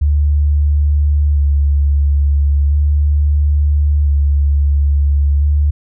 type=tone with vibrato; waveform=sine; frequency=72.3 Hz; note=D2; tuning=27 cents flat; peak=-9 dBFS; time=0.01-5.71 s; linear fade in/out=10 ms; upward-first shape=square; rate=0.37 Hz; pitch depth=22 cents each way; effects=none